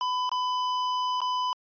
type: tone with dropouts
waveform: square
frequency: 1002 Hz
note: B5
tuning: 25 cents sharp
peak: -26 dBFS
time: 0.01-1.53 s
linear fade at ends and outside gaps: 1 ms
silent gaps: 0.293-0.316 / 1.205-1.216 s
effects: resampled to 11025 Hz